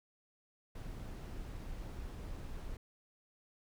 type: noise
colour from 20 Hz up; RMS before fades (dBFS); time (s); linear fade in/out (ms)
brown; -44; 0.75-2.77; 5
effects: none